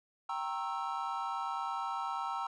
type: chord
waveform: triangle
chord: G diminished seventh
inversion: none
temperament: equal with one note detuned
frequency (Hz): 784 / 932.3 / 1082.2 / 1318.5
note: G5 / Bb5 / Db6 / Fb6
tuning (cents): 0 / 0 / -42 / 0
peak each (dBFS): -38 / -37 / -40 / -37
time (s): 0.29-2.47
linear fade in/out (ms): 5
effects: resampled to 22050 Hz